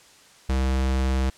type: tone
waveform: square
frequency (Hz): 65.6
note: C2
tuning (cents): +5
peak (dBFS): -21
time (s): 0.49-1.3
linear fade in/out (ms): 5
effects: white hiss -52 dBFS RMS until 1.37 s + low-pass 8000 Hz 12 dB/octave